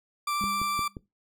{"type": "tone with vibrato", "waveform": "40% pulse", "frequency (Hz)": 1173, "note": "D6", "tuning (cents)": -2, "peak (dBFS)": -26, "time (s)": [0.27, 0.88], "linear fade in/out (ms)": 5, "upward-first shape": "triangle", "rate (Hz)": 11, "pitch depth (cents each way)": 10}
{"type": "tone with exponential decay", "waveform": "sine", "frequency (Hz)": 200, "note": "G3", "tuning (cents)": 35, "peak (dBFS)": -32, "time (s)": [0.41, 1.06], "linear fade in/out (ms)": 0, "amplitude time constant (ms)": 140}
{"type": "click train", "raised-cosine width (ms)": 3, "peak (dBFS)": -24, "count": 4, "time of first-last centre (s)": [0.44, 0.968], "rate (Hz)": 5.68}
{"effects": ["noise-tail reverb RT60 0.2 s tail -19 dB re dry"]}